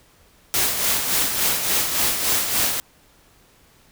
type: noise with tremolo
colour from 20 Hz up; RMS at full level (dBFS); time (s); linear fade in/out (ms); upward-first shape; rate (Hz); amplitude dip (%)
white; -19; 0.54-2.8; 0; sine; 3.5; 50
effects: pink hiss -55 dBFS RMS until 3.91 s